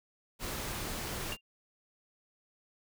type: noise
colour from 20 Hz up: pink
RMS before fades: -38 dBFS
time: 0.39-1.37 s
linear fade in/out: 50 ms
type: tone with exponential decay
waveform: sine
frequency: 2794 Hz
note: F7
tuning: in tune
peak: -33 dBFS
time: 1.32-1.41 s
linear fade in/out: 2 ms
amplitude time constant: 19 ms
effects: none